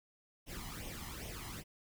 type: noise with flanger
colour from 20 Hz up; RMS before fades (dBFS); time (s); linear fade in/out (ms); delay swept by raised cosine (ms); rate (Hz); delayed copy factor
pink; -45; 0.46-1.64; 50; 0.33 to 1; 2.5; +0.7
effects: none